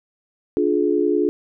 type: chord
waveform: sine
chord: D diminished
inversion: none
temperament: just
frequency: 293.7 / 352.4 / 422.9 Hz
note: D4 / F4 / Ab4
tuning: 0 / +16 / +31 cents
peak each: -21 / -20 / -20 dBFS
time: 0.57-1.29 s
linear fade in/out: 0 ms
effects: none